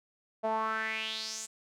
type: tone with band-pass filter sweep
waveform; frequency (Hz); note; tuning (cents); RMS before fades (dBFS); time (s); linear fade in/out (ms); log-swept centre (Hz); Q
sawtooth; 220; A3; 0; -34; 0.43-1.47; 20; 680 to 7900; 4.6
effects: none